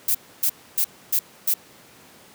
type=noise bursts; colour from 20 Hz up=violet; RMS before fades=-20 dBFS; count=5; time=0.08-1.54 s; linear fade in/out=5 ms; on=68 ms; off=280 ms; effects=pink hiss -49 dBFS RMS until 2.34 s + high-pass 150 Hz 12 dB/octave